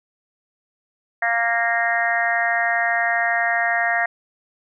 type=harmonic tone; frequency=232.4 Hz; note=A#3; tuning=5 cents flat; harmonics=3 / 4 / 5 / 6 / 7 / 8 / 9; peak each=-22 / -33 / -33 / -31 / -25 / -21 / -30 dBFS; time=1.22-4.06 s; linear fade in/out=5 ms; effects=none